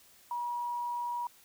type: tone with quantisation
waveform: sine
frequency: 961 Hz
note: B5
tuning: 48 cents flat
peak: -32 dBFS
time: 0.31-1.27 s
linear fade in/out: 2 ms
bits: 10
effects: white hiss -60 dBFS RMS until 1.44 s